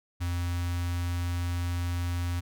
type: tone with notch filter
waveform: square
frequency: 87.31 Hz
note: F2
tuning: in tune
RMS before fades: -30 dBFS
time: 0.2-2.41 s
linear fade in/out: 20 ms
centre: 490 Hz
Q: 0.7
effects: none